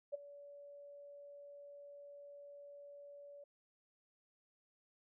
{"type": "tone with ADSR envelope", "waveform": "sine", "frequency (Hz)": 572, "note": "D5", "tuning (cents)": -46, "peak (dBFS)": -35, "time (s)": [0.12, 3.44], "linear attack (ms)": 23, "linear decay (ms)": 15, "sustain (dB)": -17, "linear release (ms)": 5, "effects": []}